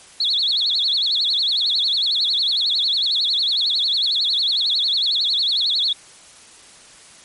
sine tone with vibrato, 3834 Hz, A#7, 48 cents sharp, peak -16 dBFS, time 0.2-5.93 s, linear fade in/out 5 ms, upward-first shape sine, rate 11 Hz, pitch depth 250 cents each way, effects white hiss -45 dBFS RMS until 7.24 s + MP3 48 kbps

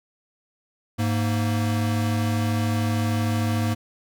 square tone pair together, 103.83 / 231.2 Hz, G#2 / A#3, 0 / -14 cents, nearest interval octave + major second, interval 1386 cents, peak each -23 / -27 dBFS, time 0.98-3.75 s, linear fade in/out 20 ms, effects none

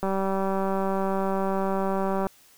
click train, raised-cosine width 1 ms, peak -14 dBFS, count 433, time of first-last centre 0.03-2.268 s, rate 193 Hz, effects white hiss -56 dBFS RMS until 2.57 s

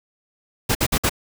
pink noise bursts, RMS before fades -19 dBFS, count 4, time 0.69-1.096 s, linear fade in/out 10 ms, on 61 ms, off 54 ms, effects none

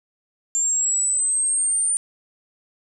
sine linear sweep, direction up, 7300 to 9060 Hz, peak -18 dBFS, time 0.55-1.97 s, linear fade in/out 0 ms, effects none

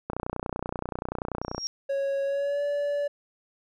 click train, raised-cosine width 1 ms, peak -16 dBFS, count 46, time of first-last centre 0.1-1.58 s, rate 30.4 Hz
sine tone with exponential growth, 5588 Hz, F8, in tune, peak -25 dBFS, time 1.42-1.67 s, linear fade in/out 0 ms, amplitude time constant 54 ms
triangle tone with pitch glide, 552 to 576.4 Hz, C#5 to D5, -7 to -33 cents, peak -23 dBFS, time 1.89-3.08 s, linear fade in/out 10 ms, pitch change +74 cents, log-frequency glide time 2.24-2.63 s
effects none

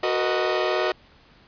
sawtooth chord, B major seventh, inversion second, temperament equal with one note detuned, 370 / 455.8 / 493.9 / 622.3 Hz, F#4 / A#4 / B4 / D#5, 0 / -39 / 0 / 0 cents, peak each -21 / -26 / -26 / -21 dBFS, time 0.03-0.92 s, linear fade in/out 5 ms, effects pink hiss -54 dBFS RMS until 1.47 s + resampled to 11025 Hz

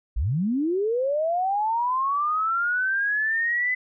sine linear sweep, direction up, 43.65 to 2022 Hz, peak -21 dBFS, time 0.16-3.75 s, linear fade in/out 10 ms, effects none

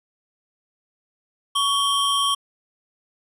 square tone pair together, 1121 / 3164 Hz, C#6 / G7, +19 / +15 cents, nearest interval octave + tritone, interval 1796 cents, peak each -22 dBFS, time 1.55-2.35 s, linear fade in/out 10 ms, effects resampled to 32000 Hz

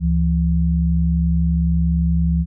sine tone pair together, 70.72 / 168.2 Hz, C#2 / E3, +35 / +35 cents, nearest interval octave + minor third, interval 1500 cents, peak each -17 dBFS, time 0-2.46 s, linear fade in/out 50 ms, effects none

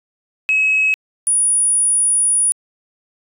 sine tone pair in turn, 2564 / 9708 Hz, E7 / D#9, -49 / -44 cents, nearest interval octave + major seventh, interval 2305 cents, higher second, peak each -11 dBFS, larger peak neither, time 0.49-0.94 / 1.27-2.52 s, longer second, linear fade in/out 0 ms, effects tanh soft clip ceiling -8 dBFS

